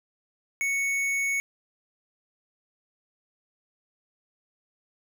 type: tone with tanh clipping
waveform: sine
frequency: 2217 Hz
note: C#7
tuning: in tune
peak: -26 dBFS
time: 0.61-1.4 s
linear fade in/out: 0 ms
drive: 14 dB
effects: none